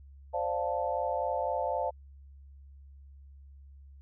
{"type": "chord", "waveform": "sine", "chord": "D minor seventh", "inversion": "third", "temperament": "equal", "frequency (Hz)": [523.3, 587.3, 698.5, 880], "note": ["C5", "D5", "F5", "A5"], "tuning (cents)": [0, 0, 0, 0], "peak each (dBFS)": -34, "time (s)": [0.33, 1.91], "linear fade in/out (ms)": 20, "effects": ["added 69 Hz sine -49 dBFS peak until 4.01 s"]}